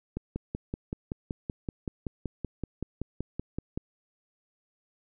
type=click train; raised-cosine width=3 ms; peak=-19 dBFS; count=20; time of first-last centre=0.17-3.775 s; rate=5.27 Hz; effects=none